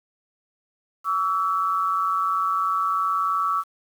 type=tone pair together; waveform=sine; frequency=1139 / 1318.5 Hz; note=C#6 / E6; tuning=+47 / 0 cents; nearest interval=minor third; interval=253 cents; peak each=-23 dBFS; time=1.04-3.64 s; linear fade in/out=50 ms; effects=8-bit